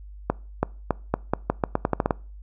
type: accelerating click train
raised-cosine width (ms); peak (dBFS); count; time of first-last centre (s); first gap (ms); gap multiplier
1; -6; 13; 0.3-2.108; 330; 0.84
effects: noise-tail reverb RT60 0.4 s tail -24 dB re dry + added 50 Hz sine -39 dBFS peak until 2.42 s